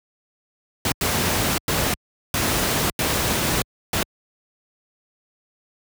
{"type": "noise bursts at uneven times", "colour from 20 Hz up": "pink", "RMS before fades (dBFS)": -21, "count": 6, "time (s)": [[0.85, 0.92], [1.01, 1.58], [1.68, 1.94], [2.34, 2.9], [2.99, 3.62], [3.93, 4.03]], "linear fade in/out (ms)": 2, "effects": ["high-pass 60 Hz 12 dB/octave"]}